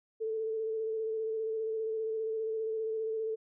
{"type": "tone with vibrato", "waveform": "sine", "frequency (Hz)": 441.9, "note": "A4", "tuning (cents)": 7, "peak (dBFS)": -31, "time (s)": [0.2, 3.36], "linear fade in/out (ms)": 20, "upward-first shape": "square", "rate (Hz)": 15, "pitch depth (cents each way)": 17, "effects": []}